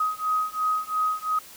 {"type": "beating tone pair", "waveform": "sine", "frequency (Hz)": [1257, 1259.9], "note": ["D#6", "D#6"], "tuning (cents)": [17, 21], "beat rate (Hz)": 2.9, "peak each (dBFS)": -26, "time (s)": [0, 1.39], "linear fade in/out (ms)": 5, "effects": ["white hiss -46 dBFS RMS until 1.56 s"]}